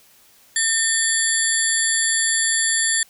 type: tone cluster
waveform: sine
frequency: 1808 / 3407 / 4585 / 7350 / 10780 Hz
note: A6 / G#7 / D8 / A#8 / E9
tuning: +47 / +44 / -42 / -25 / +38 cents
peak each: -22 / -27 / -27 / -21 / -24 dBFS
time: 0.56-3.03 s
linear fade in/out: 2 ms
effects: white hiss -53 dBFS RMS until 3.09 s